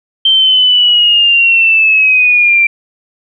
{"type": "linear sweep", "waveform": "sine", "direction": "down", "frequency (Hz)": [3136, 2349], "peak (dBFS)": -5, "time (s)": [0.25, 2.67], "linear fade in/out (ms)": 5, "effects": []}